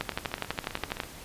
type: two click trains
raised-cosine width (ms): 0.3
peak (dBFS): -21 / -12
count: 15 / 13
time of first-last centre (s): 0.12-1.035 / 0.01-1.002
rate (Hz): 15.3 / 12.1
effects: pink hiss -45 dBFS RMS until 1.24 s + resampled to 32000 Hz